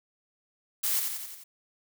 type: noise with echo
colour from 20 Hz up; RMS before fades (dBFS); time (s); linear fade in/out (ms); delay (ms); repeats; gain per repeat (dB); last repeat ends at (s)
blue; -28; 0.83-1; 10; 88; 5; -4; 1.44
effects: none